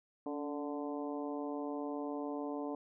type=harmonic tone with a mistuned harmonic; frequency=146.83 Hz; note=D3; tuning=in tune; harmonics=2 / 3 / 4 / 5 / 6 / 7; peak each=-39 / -43 / -45 / -47 / -49 / -50 dBFS; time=0.26-2.75 s; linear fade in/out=2 ms; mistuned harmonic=2; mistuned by=-42 cents; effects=none